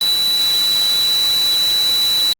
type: tone in noise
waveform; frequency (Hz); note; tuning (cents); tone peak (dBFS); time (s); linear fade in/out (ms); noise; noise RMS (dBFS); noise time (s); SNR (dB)
sine; 3951; B7; 0; -13; 0.01-2.33; 2; white; -25; 0.01-2.33; +9
effects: Opus 24 kbps